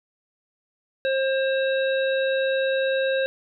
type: harmonic tone with a mistuned harmonic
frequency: 533 Hz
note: C5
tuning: 32 cents sharp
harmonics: 1 / 3 / 5 / 7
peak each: -21 / -28 / -35 / -34 dBFS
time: 1.05-3.26 s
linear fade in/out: 0 ms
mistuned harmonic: 7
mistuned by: +42 cents
effects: none